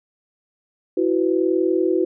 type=chord; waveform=sine; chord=E suspended second; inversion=none; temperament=equal with one note detuned; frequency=329.6 / 370 / 500.8 Hz; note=E4 / F#4 / B4; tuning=0 / 0 / +24 cents; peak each=-20 / -19 / -25 dBFS; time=0.97-2.05 s; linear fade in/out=5 ms; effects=none